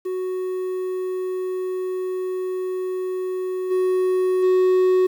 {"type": "tone with level steps", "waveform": "triangle", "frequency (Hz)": 370, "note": "F#4", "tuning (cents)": 0, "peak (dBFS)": [-21, -15, -12], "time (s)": [0.05, 5.07], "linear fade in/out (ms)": 10, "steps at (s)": [3.7, 4.42], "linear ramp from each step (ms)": 20, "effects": ["8-bit"]}